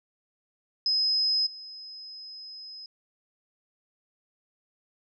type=tone with level steps; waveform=sine; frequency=5080 Hz; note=D#8; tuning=35 cents sharp; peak=-22 / -40 dBFS; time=0.86-2.86 s; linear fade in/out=2 ms; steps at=1.46 s; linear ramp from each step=10 ms; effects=none